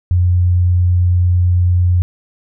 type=tone; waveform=sine; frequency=89.1 Hz; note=F2; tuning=35 cents sharp; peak=-9 dBFS; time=0.11-2.02 s; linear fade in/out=0 ms; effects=none